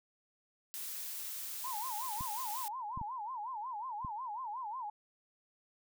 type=noise; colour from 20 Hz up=blue; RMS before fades=-42 dBFS; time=0.74-2.68 s; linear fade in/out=0 ms
type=tone with vibrato; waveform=sine; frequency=932.3 Hz; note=A#5; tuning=in tune; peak=-38 dBFS; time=1.64-4.9 s; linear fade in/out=5 ms; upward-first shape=sine; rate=5.5 Hz; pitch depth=220 cents each way
type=clicks; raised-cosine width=5 ms; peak=-31 dBFS; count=4; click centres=2.209 / 2.975 / 3.014 / 4.048 s
effects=none